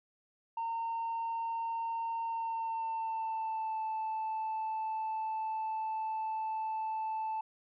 sine tone with pitch glide, 915 to 878.2 Hz, A#5 to A5, -32 to -4 cents, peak -31 dBFS, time 0.57-7.41 s, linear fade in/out 5 ms, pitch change -72 cents, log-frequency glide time 2.25-3.81 s, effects tanh soft clip ceiling -31 dBFS

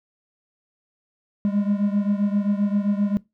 triangle beating tone pair, 201.4 / 209 Hz, G3 / G#3, +47 / +11 cents, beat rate 7.6 Hz, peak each -19 / -22 dBFS, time 1.45-3.17 s, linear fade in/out 0 ms, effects noise-tail reverb RT60 0.2 s tail -21 dB re dry

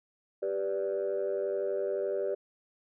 sine chord, G major, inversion none, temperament equal with one note detuned, 392 / 493.9 / 585.6 Hz, G4 / B4 / D5, 0 / 0 / -5 cents, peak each -31 / -34 / -32 dBFS, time 0.42-2.35 s, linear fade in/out 10 ms, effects tanh soft clip ceiling -23 dBFS

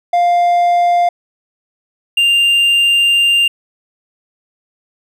triangle tone pair in turn, 700 / 2793 Hz, F5 / F7, +4 / -1 cents, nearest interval 2 octaves, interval 2395 cents, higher second, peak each -7 dBFS, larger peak neither, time 0.13-1.09 / 2.17-3.48 s, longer second, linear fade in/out 5 ms, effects none

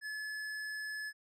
triangle tone with hard clipping, 1717 Hz, A6, 43 cents flat, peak -40 dBFS, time 0.01-1.13 s, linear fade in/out 50 ms, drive 15 dB, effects none

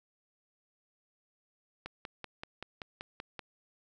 click train, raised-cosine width 0.3 ms, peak -24 dBFS, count 9, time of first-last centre 1.86-3.393 s, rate 5.22 Hz, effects none

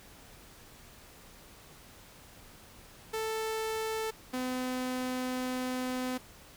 sawtooth tone pair in turn, 441.2 / 254.1 Hz, A4 / B3, +5 / +49 cents, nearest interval minor seventh, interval 956 cents, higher first, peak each -28 dBFS, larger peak neither, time 3.13-4.11 / 4.33-6.18 s, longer second, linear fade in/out 10 ms, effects pink hiss -54 dBFS RMS until 6.56 s

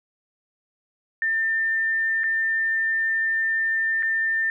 sine tone with dropouts, 1797 Hz, A6, 36 cents sharp, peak -20 dBFS, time 1.22-4.5 s, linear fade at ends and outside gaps 1 ms, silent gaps 2.235-2.24 / 4.025-4.03 s, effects none

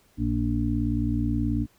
harmonic tone, 58.6 Hz, A#1, 10 cents sharp, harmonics 1 / 2 / 4 / 5, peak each -28 / -28 / -28 / -28 dBFS, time 0.17-1.67 s, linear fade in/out 50 ms, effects pink hiss -62 dBFS RMS until 1.78 s

